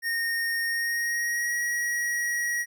square tone with pitch glide, 1846 to 1905.6 Hz, A#6 to A#6, -17 to +38 cents, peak -26 dBFS, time 0.02-2.66 s, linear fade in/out 50 ms, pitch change +55 cents, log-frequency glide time 0.64-1.56 s, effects none

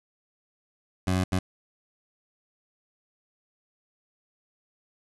20% pulse tone bursts at uneven times, 92.5 Hz, F#2, in tune, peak -18 dBFS, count 2, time 1.07-1.24 / 1.32-1.39 s, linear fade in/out 5 ms, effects resampled to 24000 Hz + 8-bit

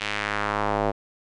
square tone with band-pass filter sweep, 51.91 Hz, G#1, in tune, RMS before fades -26 dBFS, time 0-0.92 s, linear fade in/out 20 ms, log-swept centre 2800 to 620 Hz, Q 1.5, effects resampled to 22050 Hz

